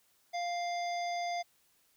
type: harmonic tone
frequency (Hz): 698.5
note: F5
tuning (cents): 0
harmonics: 1 / 3 / 5 / 7 / 9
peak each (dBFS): -33 / -42 / -49 / -47 / -52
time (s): 0.33-1.43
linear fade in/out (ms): 20
effects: white hiss -70 dBFS RMS until 1.96 s